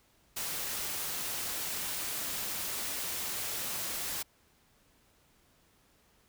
white noise, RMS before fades -36 dBFS, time 0.36-4.23 s, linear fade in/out 10 ms, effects pink hiss -67 dBFS RMS until 6.28 s

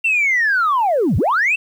sine linear two-way sweep, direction down then up, 2736 to 70 to 2736 Hz, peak -12 dBFS, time 0.04-1.56 s, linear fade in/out 10 ms, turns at 1.17 s, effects tanh soft clip ceiling -10 dBFS + 8-bit

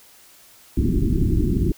pink low-pass noise, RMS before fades -19 dBFS, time 0.77-1.72 s, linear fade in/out 2 ms, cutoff 380 Hz, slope 96 dB/octave, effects white hiss -50 dBFS RMS until 1.77 s

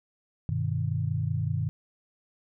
sine chord, G augmented, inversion none, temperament equal with one note detuned, 98 / 123.47 / 153.87 Hz, G2 / B2 / D#3, 0 / 0 / -19 cents, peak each -30 dBFS, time 0.49-1.69 s, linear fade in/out 0 ms, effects none

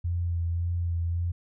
sine tone with vibrato, 85.7 Hz, F2, 32 cents flat, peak -25 dBFS, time 0.04-1.32 s, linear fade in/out 10 ms, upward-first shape sine, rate 1.8 Hz, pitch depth 23 cents each way, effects none

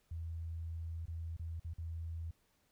sine tone with dropouts, 82.41 Hz, E2, in tune, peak -39 dBFS, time 0.11-2.31 s, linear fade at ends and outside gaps 5 ms, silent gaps 1.057-1.08 / 1.367-1.394 / 1.598-1.646 / 1.736-1.782 s, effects pink hiss -75 dBFS RMS until 2.71 s

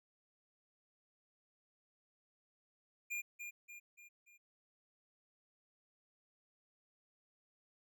square tone with echo, 2409 Hz, D7, 43 cents sharp, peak -39 dBFS, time 3.1-3.22 s, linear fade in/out 20 ms, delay 290 ms, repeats 4, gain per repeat -6 dB, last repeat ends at 4.38 s, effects none

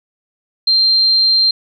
sine tone, 4165 Hz, C8, 9 cents flat, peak -9 dBFS, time 0.67-1.51 s, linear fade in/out 5 ms, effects none

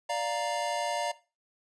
square chord, Bb major, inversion first, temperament equal, 587.3 / 698.5 / 932.3 Hz, D5 / F5 / Bb5, 0 / 0 / 0 cents, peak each -34 dBFS, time 0.09-1.12 s, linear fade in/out 10 ms, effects noise-tail reverb RT60 0.3 s tail -17 dB re dry + resampled to 22050 Hz

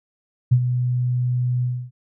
sine tone with ADSR envelope, 124.2 Hz, B2, 10 cents sharp, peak -9 dBFS, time 0.51-1.91 s, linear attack 14 ms, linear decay 68 ms, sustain -9 dB, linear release 280 ms, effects none

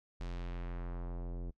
square tone with low-pass filter sweep, 43.65 Hz, F1, in tune, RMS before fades -40 dBFS, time 0.2-1.51 s, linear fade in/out 10 ms, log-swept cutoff 5700 to 410 Hz, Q 0.99, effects noise-tail reverb RT60 0.1 s tail -24 dB re dry

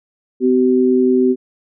sine tone pair together, 254.3 / 381 Hz, C4 / G4, -49 / -49 cents, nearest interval perfect fifth, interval 700 cents, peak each -13 dBFS, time 0.4-1.36 s, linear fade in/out 50 ms, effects none

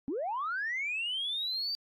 sine linear sweep, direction up, 245.2 to 4678 Hz, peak -30 dBFS, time 0.08-1.75 s, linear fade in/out 0 ms, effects tanh soft clip ceiling -27 dBFS + AAC 48 kbps

